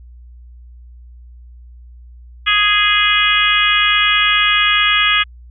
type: harmonic tone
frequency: 415.3 Hz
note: G#4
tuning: in tune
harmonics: 3 / 4 / 5 / 6 / 7 / 8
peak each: -18 / -18 / -18 / -18 / -18 / -18 dBFS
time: 2.46-5.24 s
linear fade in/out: 20 ms
effects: added 60 Hz sine -36 dBFS peak until 5.5 s